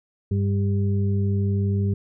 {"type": "harmonic tone", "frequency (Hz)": 99.3, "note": "G2", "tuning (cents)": 23, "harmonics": [1, 2, 4], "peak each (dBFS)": [-20, -26, -32], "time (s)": [0.31, 1.94], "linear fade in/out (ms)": 5, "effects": []}